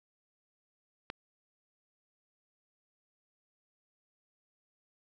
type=click; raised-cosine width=0.3 ms; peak=-21 dBFS; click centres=1.101 s; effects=none